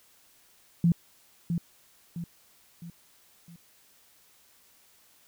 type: tone with echo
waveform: sine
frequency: 170 Hz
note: F3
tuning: 46 cents flat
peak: -18 dBFS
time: 0.84-0.92 s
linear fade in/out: 2 ms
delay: 660 ms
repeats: 4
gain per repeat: -7 dB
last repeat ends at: 3.56 s
effects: white hiss -61 dBFS RMS until 5.27 s